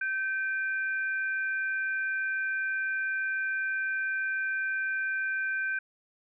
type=tone pair together; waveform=sine; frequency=1549 / 2401 Hz; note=G6 / D7; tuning=-21 / +38 cents; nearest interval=minor sixth; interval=759 cents; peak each=-28 / -39 dBFS; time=0.01-5.79 s; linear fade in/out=5 ms; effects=none